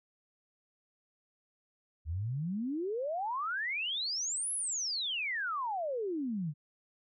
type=exponential two-way sweep; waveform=sine; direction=up then down; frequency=73.5 to 11160 to 139.9 Hz; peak=-32 dBFS; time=2.05-6.54 s; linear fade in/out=50 ms; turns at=4.53 s; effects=none